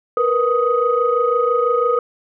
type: tone cluster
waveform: sine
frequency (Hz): 468.2 / 494.2 / 1251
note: A#4 / B4 / D#6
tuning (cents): +8 / +1 / +9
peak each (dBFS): -18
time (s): 0.17-1.99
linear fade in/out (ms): 2
effects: tanh soft clip ceiling -4 dBFS